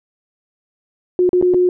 sine tone with dropouts, 360.9 Hz, F#4, 43 cents flat, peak -10 dBFS, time 1.19-1.69 s, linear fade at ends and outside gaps 1 ms, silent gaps 1.292-1.331 / 1.414-1.425 / 1.538-1.544 s, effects none

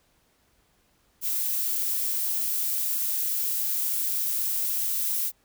violet noise, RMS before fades -27 dBFS, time 1.21-5.32 s, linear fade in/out 50 ms, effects pink hiss -66 dBFS RMS until 5.44 s

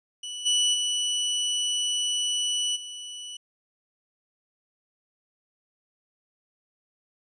sawtooth tone with level steps, 2960 Hz, F#7, in tune, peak -30 / -17 / -21 / -33 dBFS, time 0.23-3.37 s, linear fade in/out 5 ms, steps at 0.45 / 0.73 / 2.75 s, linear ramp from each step 20 ms, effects resampled to 22050 Hz

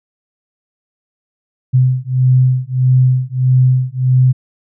sine beating tone pair, 127.5 / 129.1 Hz, C3 / C3, -44 / -23 cents, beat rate 1.6 Hz, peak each -12 dBFS, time 1.73-4.33 s, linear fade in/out 20 ms, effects none

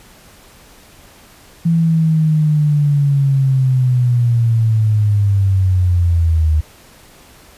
sine linear sweep, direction down, 167.7 to 76.1 Hz, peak -10 dBFS, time 1.65-6.61 s, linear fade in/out 10 ms, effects pink hiss -44 dBFS RMS until 7.57 s + resampled to 32000 Hz

